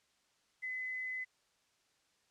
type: tone with quantisation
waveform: sine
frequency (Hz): 2023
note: B6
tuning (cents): +41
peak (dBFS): -37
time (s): 0.62-1.25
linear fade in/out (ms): 20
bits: 11
effects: white hiss -74 dBFS RMS until 2.3 s + low-pass 7000 Hz 12 dB/octave